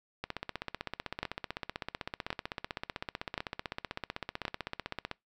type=two click trains; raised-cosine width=0.3 ms; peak=-16 / -19 dBFS; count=4 / 78; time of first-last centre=1.23-4.452 / 0.24-5.113 s; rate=0.931 / 15.8 Hz; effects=noise-tail reverb RT60 0.2 s tail -24 dB re dry